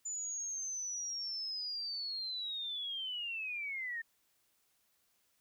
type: linear sweep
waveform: sine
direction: down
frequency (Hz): 7040 to 1800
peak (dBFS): -37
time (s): 0.05-4.02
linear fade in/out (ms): 10
effects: white hiss -75 dBFS RMS until 5.4 s